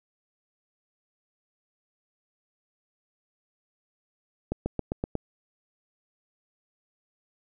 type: accelerating click train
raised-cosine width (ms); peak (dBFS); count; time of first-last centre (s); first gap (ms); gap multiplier
2; -14; 6; 4.52-5.153; 140; 0.95
effects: none